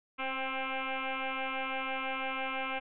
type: tone with frequency modulation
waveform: sine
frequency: 795 Hz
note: G5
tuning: 24 cents sharp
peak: -32 dBFS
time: 0.18-2.8 s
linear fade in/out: 20 ms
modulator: 264 Hz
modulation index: 7.5
effects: none